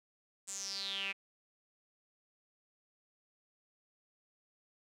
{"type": "tone with band-pass filter sweep", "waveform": "sawtooth", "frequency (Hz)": 196, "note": "G3", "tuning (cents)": 0, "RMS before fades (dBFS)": -40, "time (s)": [0.47, 1.13], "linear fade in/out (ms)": 20, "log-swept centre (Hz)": [7900, 2400], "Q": 8.1, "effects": []}